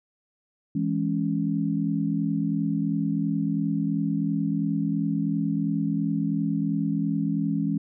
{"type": "chord", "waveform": "sine", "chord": "C# minor", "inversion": "first", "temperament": "equal", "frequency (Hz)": [164.81, 207.7, 277.2], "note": ["E3", "G#3", "C#4"], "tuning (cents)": [0, 0, 0], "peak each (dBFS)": -27, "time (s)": [0.75, 7.78], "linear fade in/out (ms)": 5, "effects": []}